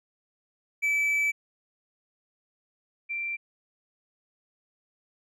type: tone pair in turn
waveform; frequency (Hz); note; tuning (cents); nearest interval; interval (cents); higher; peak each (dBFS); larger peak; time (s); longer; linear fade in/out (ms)
triangle / sine; 2307 / 2355; D7 / D7; -31 / +4; unison; 35; second; -21 / -29; first; 0.82-1.32 / 3.09-3.37; first; 20
effects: none